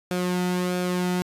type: tone with flanger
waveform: sawtooth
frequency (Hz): 180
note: F#3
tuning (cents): -47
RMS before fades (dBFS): -25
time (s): 0.11-1.22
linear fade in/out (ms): 0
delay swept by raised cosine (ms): 1 to 1.81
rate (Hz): 1.5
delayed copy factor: -0.5
effects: resampled to 32000 Hz